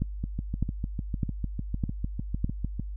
two click trains, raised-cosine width 5 ms, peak -14 / -18 dBFS, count 5 / 18, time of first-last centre 0.02-2.444 / 0.24-2.796 s, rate 1.65 / 6.65 Hz, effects noise-tail reverb RT60 0.1 s tail -26 dB re dry + added 50 Hz sine -33 dBFS peak until 2.96 s

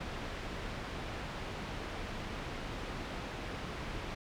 pink low-pass noise, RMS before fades -41 dBFS, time 0-4.15 s, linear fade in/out 10 ms, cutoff 3300 Hz, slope 12 dB/octave, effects none

